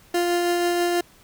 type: tone with tremolo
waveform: 30% pulse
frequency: 349.2 Hz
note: F4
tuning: in tune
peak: -16 dBFS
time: 0.14-1.01 s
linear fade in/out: 5 ms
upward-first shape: triangle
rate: 6.2 Hz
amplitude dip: 25%
effects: pink hiss -53 dBFS RMS until 1.23 s